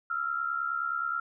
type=tone pair together; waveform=sine; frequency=1318.5 / 1388 Hz; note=E6 / F6; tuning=0 / -11 cents; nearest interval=minor second; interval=89 cents; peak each=-33 / -30 dBFS; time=0.1-1.2 s; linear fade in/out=5 ms; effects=none